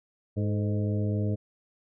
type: harmonic tone with a mistuned harmonic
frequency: 103.83 Hz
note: G#2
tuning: in tune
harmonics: 1 / 2 / 3 / 4 / 5 / 6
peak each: -26 / -32 / -36 / -38 / -40 / -42 dBFS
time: 0.36-1.36 s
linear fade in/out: 20 ms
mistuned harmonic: 4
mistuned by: +64 cents
effects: none